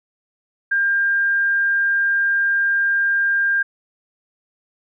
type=tone; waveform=sine; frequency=1600 Hz; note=G6; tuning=35 cents sharp; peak=-15 dBFS; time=0.71-3.63 s; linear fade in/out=10 ms; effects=none